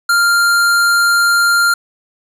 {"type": "tone", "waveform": "square", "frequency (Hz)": 1395, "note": "F6", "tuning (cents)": -2, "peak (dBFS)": -10, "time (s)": [0.09, 1.74], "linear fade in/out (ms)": 5, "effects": ["resampled to 32000 Hz", "7-bit"]}